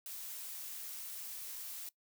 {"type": "noise", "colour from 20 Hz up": "blue", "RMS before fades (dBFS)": -45, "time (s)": [0.06, 1.89], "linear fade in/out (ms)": 2, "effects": ["noise-tail reverb RT60 0.1 s tail -20 dB re dry"]}